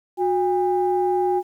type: tone pair together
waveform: sine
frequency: 364.2 / 809.6 Hz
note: F#4 / G#5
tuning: -27 / -44 cents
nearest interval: octave + major second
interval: 1383 cents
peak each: -19 / -21 dBFS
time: 0.17-1.43 s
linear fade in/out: 50 ms
effects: tanh soft clip ceiling -10 dBFS + 9-bit